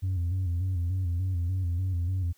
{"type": "tone with vibrato", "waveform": "sine", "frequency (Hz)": 89.9, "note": "F#2", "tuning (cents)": -49, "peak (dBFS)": -23, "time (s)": [0.02, 2.33], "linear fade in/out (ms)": 20, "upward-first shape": "square", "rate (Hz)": 3.4, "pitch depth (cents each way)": 72, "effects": ["tanh soft clip ceiling -24 dBFS", "white hiss -65 dBFS RMS until 2.37 s"]}